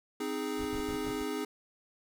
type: chord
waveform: square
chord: Ab major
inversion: first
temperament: equal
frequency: 261.6 / 311.1 / 415.3 Hz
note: C4 / Eb4 / Ab4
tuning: 0 / 0 / 0 cents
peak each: -39 / -38 / -37 dBFS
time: 0.2-1.45 s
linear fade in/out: 5 ms
type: noise with tremolo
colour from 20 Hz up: brown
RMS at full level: -41 dBFS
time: 0.57-1.25 s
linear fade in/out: 50 ms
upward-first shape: square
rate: 6.3 Hz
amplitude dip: 80%
effects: none